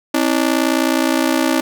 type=ring-modulated tone; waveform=sawtooth; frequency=293.7 Hz; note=D4; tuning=in tune; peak=-7 dBFS; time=0.14-1.61 s; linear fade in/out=5 ms; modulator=29.7 Hz; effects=none